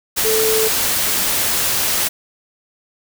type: tone in noise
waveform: sine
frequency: 440 Hz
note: A4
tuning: in tune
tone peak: -16 dBFS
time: 0.24-0.69 s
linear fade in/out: 20 ms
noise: white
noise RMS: -18 dBFS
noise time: 0.16-2.09 s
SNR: -1 dB
effects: none